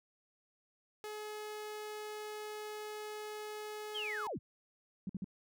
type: tone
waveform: sawtooth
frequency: 424.3 Hz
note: G#4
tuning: 37 cents sharp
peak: -38 dBFS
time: 1.04-4.27 s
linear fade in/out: 0 ms
type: linear sweep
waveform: sine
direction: down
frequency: 3340 to 38.89 Hz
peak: -37 dBFS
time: 3.94-4.39 s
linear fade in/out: 20 ms
type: tone bursts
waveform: sine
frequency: 190.5 Hz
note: G3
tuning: 49 cents flat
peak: -36 dBFS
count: 3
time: 5.07-5.244 s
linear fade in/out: 2 ms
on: 24 ms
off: 51 ms
effects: none